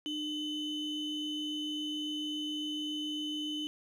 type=ring-modulated tone; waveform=triangle; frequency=1661.2 Hz; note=G#6; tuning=in tune; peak=-29 dBFS; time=0.06-3.67 s; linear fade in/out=0 ms; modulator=1360 Hz; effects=none